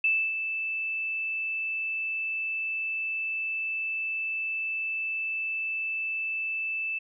sine tone with ADSR envelope, 2637 Hz, E7, in tune, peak -20 dBFS, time 0.04-6.99 s, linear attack 4 ms, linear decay 280 ms, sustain -8 dB, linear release 12 ms, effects none

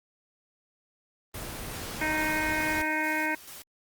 pink noise, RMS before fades -37 dBFS, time 1.34-2.82 s, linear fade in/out 5 ms
harmonic tone, 310 Hz, D#4, 6 cents flat, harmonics 1 / 2 / 3 / 5 / 6 / 7 / 8, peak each -33 / -37 / -33 / -32 / -34 / -33 / -37 dBFS, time 2.01-3.35 s, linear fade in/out 5 ms
white noise with tremolo, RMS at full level -44 dBFS, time 2.17-3.62 s, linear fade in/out 0 ms, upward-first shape square, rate 2.3 Hz, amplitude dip 45%
effects Opus 24 kbps

